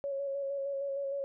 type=tone with vibrato; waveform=sine; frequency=554.4 Hz; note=C#5; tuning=in tune; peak=-32 dBFS; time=0.04-1.24 s; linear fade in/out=0 ms; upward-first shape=square; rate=6.5 Hz; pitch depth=21 cents each way; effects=none